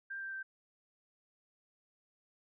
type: tone with pitch steps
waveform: sine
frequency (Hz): 1586 / 1573.2 / 1560.6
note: G6 / G6 / G6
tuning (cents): +20 / +6 / -8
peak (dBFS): -39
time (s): 0.1-0.43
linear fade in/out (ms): 10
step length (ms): 110
effects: none